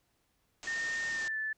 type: low-pass noise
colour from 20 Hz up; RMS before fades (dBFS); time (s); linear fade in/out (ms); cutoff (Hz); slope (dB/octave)
white; -45; 0.63-1.28; 0; 7600; 96
type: tone with pitch glide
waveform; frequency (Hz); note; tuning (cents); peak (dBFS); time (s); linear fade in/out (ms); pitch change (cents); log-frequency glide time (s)
sine; 1829 to 1748.4; A#6 to A6; -33 to -11; -32; 0.67-1.53; 5; -78; 1.11-1.37
effects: pink hiss -75 dBFS RMS until 1.57 s